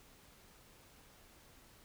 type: silence
effects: pink hiss -62 dBFS RMS until 1.84 s